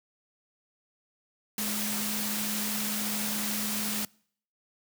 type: tone in noise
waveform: sine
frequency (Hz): 210.8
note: G#3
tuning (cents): +26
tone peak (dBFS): -34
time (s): 1.58-4.05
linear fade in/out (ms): 2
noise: white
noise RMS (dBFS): -32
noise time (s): 1.58-4.05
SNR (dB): -5
effects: noise-tail reverb RT60 0.6 s tail -26 dB re dry + high-pass 100 Hz 12 dB/octave